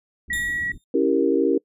pink low-pass noise, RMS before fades -40 dBFS, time 0.28-0.78 s, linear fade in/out 5 ms, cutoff 330 Hz, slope 48 dB/octave
sine tone, 1923 Hz, B6, 47 cents flat, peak -23 dBFS, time 0.3-0.72 s, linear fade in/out 5 ms
15% pulse tone with exponential decay, 3638 Hz, A#7, 43 cents flat, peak -21 dBFS, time 0.33-0.84 s, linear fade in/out 1 ms, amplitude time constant 110 ms
sine chord, C# diminished seventh, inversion none, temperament equal, 277.2 / 329.6 / 392 / 466.2 Hz, C#4 / E4 / G4 / Bb4, 0 / 0 / 0 / 0 cents, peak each -22 dBFS, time 0.94-1.58 s, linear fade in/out 5 ms
effects noise-tail reverb RT60 0.1 s tail -24 dB re dry + resampled to 32000 Hz

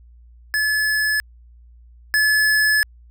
square tone pair in turn, 1718 / 1718 Hz, A6 / A6, -42 / -42 cents, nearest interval unison, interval 0 cents, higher neither, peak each -18 / -15 dBFS, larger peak second, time 0.54-1.2 / 2.14-2.83 s, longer second, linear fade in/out 0 ms, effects added 59 Hz sine -44 dBFS peak until 3.1 s

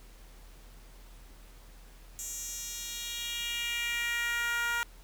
10% pulse tone with high-pass filter sweep, 472.4 Hz, A#4, 23 cents sharp, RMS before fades -34 dBFS, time 2.19-4.83 s, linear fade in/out 0 ms, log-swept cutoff 7100 to 1200 Hz, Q 2.3, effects added 40 Hz sine -50 dBFS peak until 5.03 s + pink hiss -58 dBFS RMS until 5.03 s

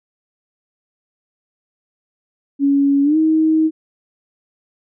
sine tone with pitch glide, 280 to 316.1 Hz, C#4 to D#4, +18 to +27 cents, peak -11 dBFS, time 2.59-3.71 s, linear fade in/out 50 ms, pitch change +209 cents, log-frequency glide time 3.03-3.17 s, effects none

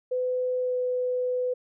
sine tone with pitch glide, 504 to 500.5 Hz, B4 to B4, +35 to +23 cents, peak -24 dBFS, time 0.11-1.54 s, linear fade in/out 10 ms, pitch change -12 cents, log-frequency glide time 0.6-0.75 s, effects none

